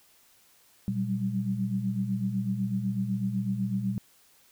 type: tone cluster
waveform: sine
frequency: 119.8 / 188.3 / 196.3 Hz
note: A#2 / F#3 / G3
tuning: +48 / +31 / +3 cents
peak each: -32 / -33 / -29 dBFS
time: 0.88-3.98 s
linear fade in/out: 0 ms
effects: white hiss -61 dBFS RMS until 4.51 s